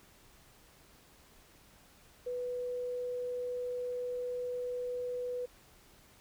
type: tone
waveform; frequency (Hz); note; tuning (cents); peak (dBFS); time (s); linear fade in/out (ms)
sine; 493.9; B4; 0; -34; 2.26-5.46; 10
effects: pink hiss -61 dBFS RMS until 6.2 s